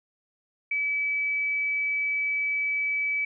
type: tone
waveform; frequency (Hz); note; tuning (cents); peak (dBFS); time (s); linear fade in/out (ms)
sine; 2294; D7; -41; -24; 0.71-3.25; 5
effects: none